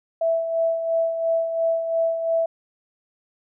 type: tone with tremolo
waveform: sine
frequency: 659.3 Hz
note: E5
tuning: in tune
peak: -17 dBFS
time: 0.21-2.46 s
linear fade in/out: 5 ms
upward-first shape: sine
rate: 2.9 Hz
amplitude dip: 55%
effects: none